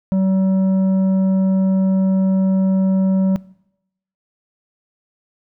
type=tone with tanh clipping; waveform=triangle; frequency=190.3 Hz; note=F#3; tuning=49 cents sharp; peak=-15 dBFS; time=0.12-3.36 s; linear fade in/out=0 ms; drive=12 dB; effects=noise-tail reverb RT60 0.8 s tail -21 dB re dry